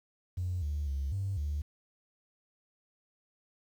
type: tone with pitch steps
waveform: triangle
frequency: 89.7 / 73.7 / 68.9 / 97.8 / 73.5 Hz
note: F2 / D2 / C#2 / G2 / D2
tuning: +47 / +7 / -10 / -4 / +2 cents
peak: -27 dBFS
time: 0.37-1.62 s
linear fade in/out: 10 ms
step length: 250 ms
effects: tanh soft clip ceiling -28 dBFS + 10-bit